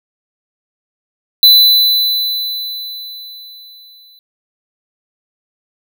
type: tone with exponential decay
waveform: square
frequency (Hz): 4000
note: B7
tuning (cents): +21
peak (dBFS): -3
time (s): 1.43-4.19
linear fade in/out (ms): 1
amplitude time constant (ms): 600
effects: none